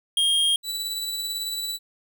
square tone, 3232 Hz, G#7, 48 cents flat, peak -19 dBFS, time 0.17-0.56 s, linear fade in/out 2 ms
sawtooth tone with tremolo, 3951 Hz, B7, in tune, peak -23 dBFS, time 0.63-1.79 s, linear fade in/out 50 ms, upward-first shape sine, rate 18 Hz, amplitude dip 30%
effects none

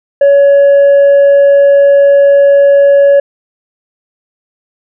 triangle tone with tanh clipping, 562 Hz, C#5, 24 cents sharp, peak -3 dBFS, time 0.21-3.2 s, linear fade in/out 5 ms, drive 7 dB, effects none

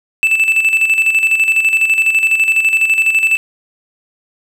triangle tone with tremolo, 2640 Hz, E7, 2 cents sharp, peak -6 dBFS, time 0.23-3.37 s, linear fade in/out 0 ms, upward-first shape square, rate 12 Hz, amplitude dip 55%, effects none

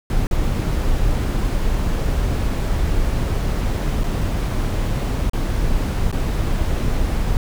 brown noise with dropouts, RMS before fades -19 dBFS, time 0.1-7.37 s, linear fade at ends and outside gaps 1 ms, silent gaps 0.27-0.311 / 4.036-4.04 / 5.297-5.333 / 6.115-6.126 s, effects none

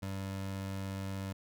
25% pulse tone, 96.9 Hz, G2, 20 cents flat, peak -33 dBFS, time 0.02-1.33 s, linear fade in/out 10 ms, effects none

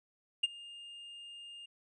triangle tone with ADSR envelope, 2820 Hz, F7, 16 cents sharp, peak -22 dBFS, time 0.43-1.66 s, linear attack 9 ms, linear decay 25 ms, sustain -23 dB, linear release 8 ms, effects resampled to 22050 Hz

